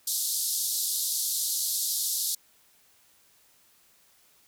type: band-pass noise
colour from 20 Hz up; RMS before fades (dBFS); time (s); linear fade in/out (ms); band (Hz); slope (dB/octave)
white; -29; 0.07-2.35; 5; 3800 to 14000; 48
effects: white hiss -62 dBFS RMS until 4.47 s